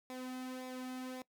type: tone with flanger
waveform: sawtooth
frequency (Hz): 255.6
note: C4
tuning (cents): -40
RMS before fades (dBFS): -44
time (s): 0.1-1.22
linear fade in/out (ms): 0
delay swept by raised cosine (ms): 0.66 to 2.16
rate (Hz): 1.8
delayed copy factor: -0.6
effects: noise-tail reverb RT60 0.1 s tail -21 dB re dry